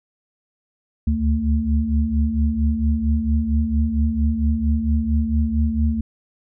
sine tone cluster, 71.7 / 76.1 / 224 Hz, D2 / D#2 / A3, -41 / -38 / +31 cents, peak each -21 dBFS, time 1.07-6.01 s, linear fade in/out 5 ms, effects none

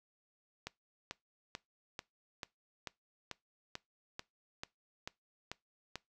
click train, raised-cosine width 0.2 ms, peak -23 dBFS, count 13, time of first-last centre 0.67-5.956 s, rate 2.27 Hz, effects noise-tail reverb RT60 0.2 s tail -22 dB re dry

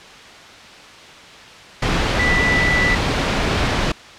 sine tone in noise, 1975.5 Hz, B6, in tune, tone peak -16 dBFS, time 2.19-2.95 s, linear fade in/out 5 ms, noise pink, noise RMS -18 dBFS, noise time 1.82-3.92 s, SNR -1 dB, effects white hiss -39 dBFS RMS until 4.18 s + low-pass 4000 Hz 12 dB/octave

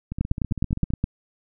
two click trains, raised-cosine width 5 ms, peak -9 / -17 dBFS, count 9 / 13, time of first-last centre 0.21-1.041 / 0.12-0.904 s, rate 9.63 / 15.3 Hz, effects none

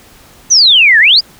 sine exponential two-way sweep, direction down then up, 6272 to 1663 to 5160 Hz, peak -3 dBFS, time 0.5-1.21 s, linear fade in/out 20 ms, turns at 0.99 s, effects pink hiss -41 dBFS RMS until 1.39 s

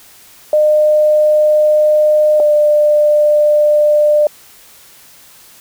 sine tone pair in turn, 607 / 597.6 Hz, D#5 / D5, -43 / +30 cents, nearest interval unison, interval 27 cents, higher first, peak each -7 dBFS, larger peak neither, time 0.53-2.4 / 2.4-4.27 s, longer neither, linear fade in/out 2 ms, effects white hiss -42 dBFS RMS until 5.6 s

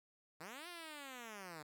5% pulse linear two-way sweep, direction up then down, 145.6 to 358 to 145.6 Hz, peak -37 dBFS, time 0.4-1.63 s, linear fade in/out 10 ms, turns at 0.68 s, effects none

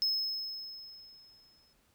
triangle tone with exponential decay, 5180 Hz, E8, 31 cents flat, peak -25 dBFS, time 0.02-1.73 s, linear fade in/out 0 ms, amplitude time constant 370 ms, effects pink hiss -70 dBFS RMS until 1.94 s

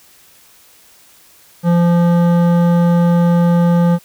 sine tone with hard clipping, 172.4 Hz, F3, 22 cents flat, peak -11 dBFS, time 1.63-3.99 s, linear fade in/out 50 ms, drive 13 dB, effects white hiss -47 dBFS RMS until 4.04 s

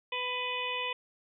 harmonic tone, 497.9 Hz, B4, 14 cents sharp, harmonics 1 / 2 / 4 / 5 / 6 / 7, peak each -40 / -37 / -41 / -36 / -38 / -42 dBFS, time 0.12-0.93 s, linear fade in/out 5 ms, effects none

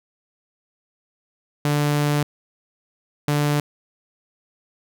sawtooth tone bursts at uneven times, 146.83 Hz, D3, in tune, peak -14 dBFS, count 2, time 1.65-2.23 / 3.28-3.6 s, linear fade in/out 2 ms, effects none

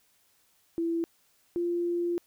sine tone pair in turn, 333.9 / 346.3 Hz, E4 / F4, +22 / -15 cents, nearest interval minor second, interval 63 cents, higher second, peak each -26 dBFS, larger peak neither, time 0.78-1.04 / 1.56-2.18 s, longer second, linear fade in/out 0 ms, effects white hiss -67 dBFS RMS until 2.26 s

